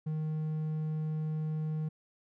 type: tone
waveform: triangle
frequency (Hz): 155.56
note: D#3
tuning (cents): 0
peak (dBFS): -29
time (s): 0.06-1.89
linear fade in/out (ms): 10
effects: none